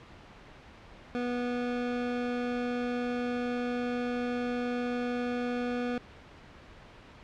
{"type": "tone", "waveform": "25% pulse", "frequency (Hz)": 244.3, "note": "B3", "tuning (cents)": -19, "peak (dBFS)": -26, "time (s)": [1.15, 5.98], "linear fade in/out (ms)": 0, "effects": ["pink hiss -51 dBFS RMS until 7.23 s", "low-pass 3000 Hz 12 dB/octave"]}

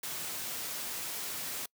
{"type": "noise", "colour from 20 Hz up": "white", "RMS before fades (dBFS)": -38, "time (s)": [0.03, 1.66], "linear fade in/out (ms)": 5, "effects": ["noise-tail reverb RT60 0.1 s tail -26 dB re dry", "high-pass 100 Hz 12 dB/octave"]}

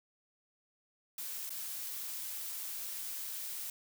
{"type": "noise with dropouts", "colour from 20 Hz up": "blue", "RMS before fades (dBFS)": -41, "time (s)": [1.18, 3.7], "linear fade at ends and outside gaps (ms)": 2, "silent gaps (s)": [1.494, 1.504], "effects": []}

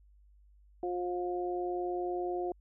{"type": "harmonic tone", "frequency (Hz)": 178, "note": "F3", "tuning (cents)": 33, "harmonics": [2, 3, 4], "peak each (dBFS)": [-33, -43, -37], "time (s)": [0.83, 2.52], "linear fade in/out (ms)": 2, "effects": ["added 50 Hz sine -58 dBFS peak until 2.6 s"]}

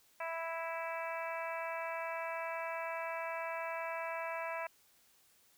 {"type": "harmonic tone", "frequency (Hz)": 329.6, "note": "E4", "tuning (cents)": 0, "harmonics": [2, 3, 4, 5, 6, 7, 8], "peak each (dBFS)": [-41, -42, -47, -47, -49, -47, -49], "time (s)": [0.2, 4.67], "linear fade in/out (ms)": 5, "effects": ["white hiss -68 dBFS RMS until 5.57 s"]}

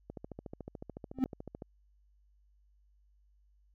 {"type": "click train", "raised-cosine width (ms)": 2, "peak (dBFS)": -29, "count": 22, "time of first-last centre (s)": [0.1, 1.622], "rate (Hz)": 13.8}
{"type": "tone with exponential growth", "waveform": "triangle", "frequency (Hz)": 260.7, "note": "C4", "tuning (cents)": -6, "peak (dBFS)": -19, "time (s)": [1.14, 1.24], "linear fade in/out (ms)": 0, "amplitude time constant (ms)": 20}
{"effects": ["added 50 Hz sine -64 dBFS peak until 3.74 s"]}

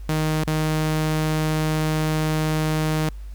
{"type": "tone with dropouts", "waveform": "sawtooth", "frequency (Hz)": 155.7, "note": "D#3", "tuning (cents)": 2, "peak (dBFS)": -16, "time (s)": [0.09, 3.09], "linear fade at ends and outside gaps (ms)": 0, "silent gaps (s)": [0.435, 0.475], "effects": ["added 50 Hz sine -32 dBFS peak until 3.34 s", "pink hiss -56 dBFS RMS until 3.34 s"]}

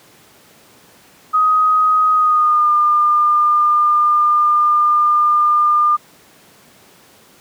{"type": "tone with pitch glide", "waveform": "sine", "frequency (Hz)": [1255, 1203.9], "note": ["D#6", "D6"], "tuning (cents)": [15, 43], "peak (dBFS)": -10, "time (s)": [1.33, 5.97], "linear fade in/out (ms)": 20, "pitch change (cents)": -72, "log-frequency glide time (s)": [2.13, 2.71], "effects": ["pink hiss -47 dBFS RMS until 7.4 s", "high-pass 150 Hz 12 dB/octave"]}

